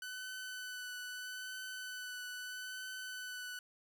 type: tone with vibrato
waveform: sawtooth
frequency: 1501 Hz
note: F#6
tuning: 24 cents sharp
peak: -39 dBFS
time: 0.02-3.59 s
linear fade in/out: 2 ms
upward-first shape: triangle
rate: 0.78 Hz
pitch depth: 18 cents each way
effects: none